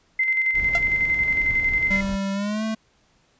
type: tone with tremolo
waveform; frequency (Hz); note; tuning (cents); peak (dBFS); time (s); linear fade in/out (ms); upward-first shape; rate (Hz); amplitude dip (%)
sine; 2073; C7; -17; -17; 0.19-2.01; 5; square; 11; 40
type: noise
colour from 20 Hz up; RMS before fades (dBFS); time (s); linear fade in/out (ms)
brown; -33; 0.53-2.18; 50
type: tone with exponential decay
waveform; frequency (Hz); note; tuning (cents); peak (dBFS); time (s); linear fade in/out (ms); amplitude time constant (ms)
sawtooth; 687; F5; -29; -17; 0.75-0.83; 1; 16
type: tone with pitch glide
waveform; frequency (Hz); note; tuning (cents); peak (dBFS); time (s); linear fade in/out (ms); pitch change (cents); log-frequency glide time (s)
square; 196 to 220; G3 to A3; 0 to 0; -24; 1.9-2.75; 10; +200; 2.33-2.64
effects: pink hiss -62 dBFS RMS until 3.39 s + resampled to 16000 Hz